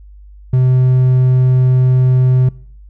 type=tone; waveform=triangle; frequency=128 Hz; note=C3; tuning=38 cents flat; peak=-6 dBFS; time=0.53-2.49 s; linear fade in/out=5 ms; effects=noise-tail reverb RT60 0.6 s tail -22 dB re dry + added 50 Hz sine -35 dBFS peak until 2.89 s